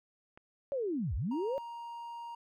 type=click; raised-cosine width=0.5 ms; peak=-37 dBFS; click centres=0.375 s
type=linear two-way sweep; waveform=sine; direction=down then up; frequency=574 to 50.3 to 574 Hz; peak=-31 dBFS; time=0.72-1.58 s; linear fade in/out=0 ms; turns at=1.15 s
type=tone; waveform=triangle; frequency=938 Hz; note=A#5; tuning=11 cents sharp; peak=-39 dBFS; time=1.31-2.35 s; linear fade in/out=5 ms
effects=none